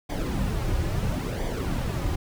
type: noise with flanger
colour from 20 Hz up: brown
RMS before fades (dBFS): -27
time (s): 0.09-2.16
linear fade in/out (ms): 10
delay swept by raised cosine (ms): 0.73 to 4.53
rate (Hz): 0.74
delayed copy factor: -0.6
effects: none